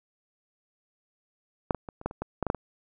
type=clicks; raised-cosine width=1 ms; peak=-9 / -18 / -24 / -28 / -13 / -26 / -17 / -13 / -14 / -8 / -20 dBFS; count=11; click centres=1.708 / 1.747 / 1.888 / 2.014 / 2.06 / 2.111 / 2.22 / 2.427 / 2.467 / 2.501 / 2.547 s; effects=none